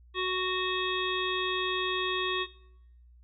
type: harmonic tone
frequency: 370 Hz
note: F#4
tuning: in tune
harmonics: 1 / 3 / 5 / 7 / 9 / 10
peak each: -32 / -33 / -36 / -37 / -36 / -38 dBFS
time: 0.14-2.47 s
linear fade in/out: 50 ms
effects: noise-tail reverb RT60 0.8 s tail -19 dB re dry + added 60 Hz sine -53 dBFS peak until 3.23 s